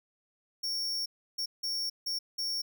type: tone bursts at uneven times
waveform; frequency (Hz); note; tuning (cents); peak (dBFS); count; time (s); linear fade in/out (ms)
45% pulse; 5490; F8; -31; -31; 5; 0.63-1.06 / 1.38-1.46 / 1.63-1.9 / 2.06-2.19 / 2.38-2.62; 10
effects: none